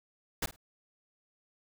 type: noise with echo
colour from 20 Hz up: pink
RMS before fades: -32 dBFS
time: 0.42-0.46 s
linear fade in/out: 5 ms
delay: 51 ms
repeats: 2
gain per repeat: -15 dB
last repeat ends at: 0.562 s
effects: none